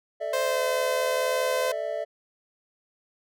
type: chord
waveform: triangle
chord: A suspended fourth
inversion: none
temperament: equal with one note detuned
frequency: 440 / 594.5 / 659.3 Hz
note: A4 / D5 / E5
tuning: 0 / +21 / 0 cents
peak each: -35 / -29 / -29 dBFS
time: 0.2-2.05 s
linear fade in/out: 20 ms
type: tone with pitch glide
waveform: sawtooth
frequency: 523 to 512.8 Hz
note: C5 to C5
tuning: -1 to -35 cents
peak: -21 dBFS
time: 0.33-1.72 s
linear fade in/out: 5 ms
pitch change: -34 cents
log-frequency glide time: 0.43-0.62 s
effects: none